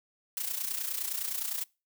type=noise with amplitude modulation; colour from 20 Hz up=blue; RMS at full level=-31 dBFS; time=0.37-1.64 s; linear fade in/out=2 ms; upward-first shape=sine; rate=29.8 Hz; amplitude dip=70%; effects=noise-tail reverb RT60 0.3 s tail -25 dB re dry